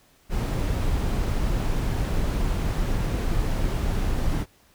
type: noise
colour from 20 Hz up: brown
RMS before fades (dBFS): -24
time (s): 0.29-4.46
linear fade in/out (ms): 50
effects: pink hiss -59 dBFS RMS until 4.74 s